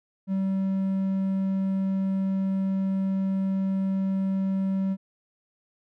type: tone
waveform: triangle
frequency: 192.3 Hz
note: G3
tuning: 33 cents flat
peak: -21 dBFS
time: 0.27-4.97 s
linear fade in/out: 50 ms
effects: none